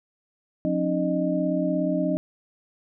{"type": "tone cluster", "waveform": "sine", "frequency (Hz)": [178.9, 269.7, 306.5, 613], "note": ["F3", "C#4", "D#4", "D#5"], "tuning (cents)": [42, -47, -26, -26], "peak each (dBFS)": -27, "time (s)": [0.65, 2.17], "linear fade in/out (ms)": 0, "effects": []}